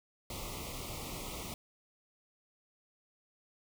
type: band-stop noise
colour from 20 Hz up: pink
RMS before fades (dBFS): -42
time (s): 0.3-1.54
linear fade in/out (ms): 2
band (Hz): 1300 to 2000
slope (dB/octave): 96
effects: none